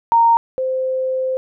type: tone pair in turn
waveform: sine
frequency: 926 / 519.7 Hz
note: A#5 / C5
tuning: -12 / -12 cents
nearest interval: minor seventh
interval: 1000 cents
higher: first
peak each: -9 / -17 dBFS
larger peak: first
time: 0.12-0.37 / 0.58-1.37 s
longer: second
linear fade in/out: 0 ms
effects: none